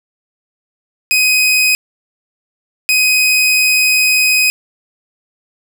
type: tone bursts at uneven times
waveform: sawtooth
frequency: 2511 Hz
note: D#7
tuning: 15 cents sharp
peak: -6 dBFS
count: 2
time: 1.11-1.75 / 2.89-4.5 s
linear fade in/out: 0 ms
effects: none